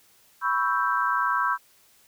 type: chord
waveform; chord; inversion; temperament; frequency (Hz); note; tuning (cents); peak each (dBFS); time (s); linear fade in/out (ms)
sine; C# half-diminished seventh; third; equal; 987.8 / 1108.7 / 1318.5 / 1568; B5 / C#6 / E6 / G6; 0 / 0 / 0 / 0; -27; 0.41-1.58; 50
effects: white hiss -59 dBFS RMS until 2.07 s